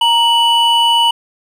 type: tone pair together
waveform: triangle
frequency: 932.3 / 2960 Hz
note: A#5 / F#7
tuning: 0 / 0 cents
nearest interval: octave + minor sixth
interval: 2000 cents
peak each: -10 dBFS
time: 0.01-1.11 s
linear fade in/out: 5 ms
effects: none